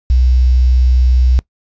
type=tone with quantisation; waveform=sine; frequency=62.7 Hz; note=B1; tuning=27 cents sharp; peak=-7 dBFS; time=0.1-1.39 s; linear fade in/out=0 ms; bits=6; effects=noise-tail reverb RT60 0.1 s tail -22 dB re dry + resampled to 16000 Hz